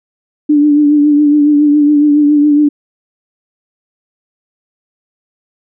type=tone with vibrato; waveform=sine; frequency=294.5 Hz; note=D4; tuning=5 cents sharp; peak=-5 dBFS; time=0.49-2.69 s; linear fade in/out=10 ms; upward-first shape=triangle; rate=7.2 Hz; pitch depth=42 cents each way; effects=none